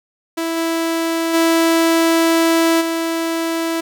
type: tone with level steps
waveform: sawtooth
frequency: 329.6 Hz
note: E4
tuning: in tune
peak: -15 / -13 / -8 / -14 dBFS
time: 0.37-3.81 s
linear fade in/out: 10 ms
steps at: 0.56 / 1.33 / 2.8 s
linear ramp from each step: 20 ms
effects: none